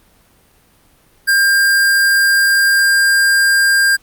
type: tone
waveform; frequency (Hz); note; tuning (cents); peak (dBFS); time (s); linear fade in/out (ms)
square; 1600; G6; +35; -10; 1.27-3.97; 20
effects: pink hiss -52 dBFS RMS until 4.02 s + Opus 32 kbps